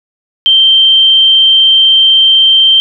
sine tone, 3136 Hz, G7, in tune, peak -3 dBFS, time 0.46-2.8 s, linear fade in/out 0 ms, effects none

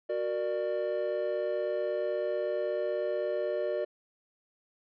triangle chord, Gb augmented, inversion none, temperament equal with one note detuned, 370 / 466.2 / 595.2 Hz, Gb4 / Bb4 / D5, 0 / 0 / +23 cents, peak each -33 / -33 / -29 dBFS, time 0.09-3.85 s, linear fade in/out 10 ms, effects resampled to 11025 Hz

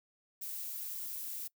violet noise, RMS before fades -41 dBFS, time 0.41-1.48 s, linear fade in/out 10 ms, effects noise-tail reverb RT60 0.1 s tail -23 dB re dry

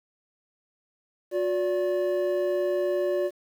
triangle tone pair together, 361.1 / 578 Hz, F#4 / D5, -42 / -28 cents, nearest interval minor sixth, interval 814 cents, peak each -24 dBFS, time 1.31-3.31 s, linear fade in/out 50 ms, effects 9-bit

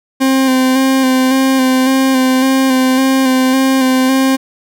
40% pulse tone with vibrato, 262.2 Hz, C4, 4 cents sharp, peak -8 dBFS, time 0.2-4.37 s, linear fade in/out 20 ms, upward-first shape square, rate 1.8 Hz, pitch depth 22 cents each way, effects none

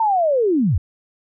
sine linear sweep, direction down, 917 to 64 Hz, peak -14 dBFS, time 0-0.78 s, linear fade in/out 5 ms, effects none

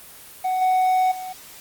triangle tone with level steps, 744 Hz, F#5, 9 cents sharp, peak -18 / -14 / -28 dBFS, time 0.44-1.33 s, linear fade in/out 10 ms, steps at 0.61 / 1.11 s, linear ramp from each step 10 ms, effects white hiss -43 dBFS RMS until 1.6 s + Opus 24 kbps

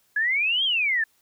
sine exponential two-way sweep, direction up then down, 1661.2 to 3300 to 1719 Hz, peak -20 dBFS, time 0.16-1.04 s, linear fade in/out 5 ms, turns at 0.64 s, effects white hiss -65 dBFS RMS until 1.21 s

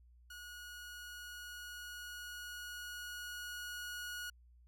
sawtooth tone with level ramp, 1452 Hz, F#6, 33 cents flat, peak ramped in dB -45 to -38 dBFS, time 0.3-4.3 s, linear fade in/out 5 ms, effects added 60 Hz sine -60 dBFS peak until 4.67 s

